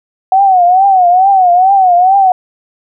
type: tone with vibrato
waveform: sine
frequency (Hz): 745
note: F#5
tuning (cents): +12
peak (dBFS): -4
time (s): 0.32-2.32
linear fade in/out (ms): 2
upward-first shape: triangle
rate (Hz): 2.3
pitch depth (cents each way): 130
effects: none